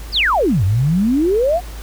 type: exponential two-way sweep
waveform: sine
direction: down then up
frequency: 5260 to 89.5 to 745 Hz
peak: -12 dBFS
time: 0.12-1.61 s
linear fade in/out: 50 ms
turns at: 0.64 s
effects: added 53 Hz sine -28 dBFS peak until 1.82 s + pink hiss -38 dBFS RMS until 1.82 s